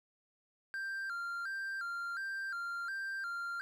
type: tone with vibrato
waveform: triangle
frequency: 1480 Hz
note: F#6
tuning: in tune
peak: -35 dBFS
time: 0.74-3.61 s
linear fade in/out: 0 ms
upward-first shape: square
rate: 1.4 Hz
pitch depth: 110 cents each way
effects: none